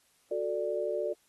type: chord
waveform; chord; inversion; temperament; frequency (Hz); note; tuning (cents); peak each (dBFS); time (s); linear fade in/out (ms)
sine; D major; first; just; 367.1 / 440.5 / 587.3; F#4 / A4 / D5; -14 / +2 / 0; -35 / -34 / -32; 0.31-1.13; 5
effects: white hiss -68 dBFS RMS until 1.28 s + AAC 32 kbps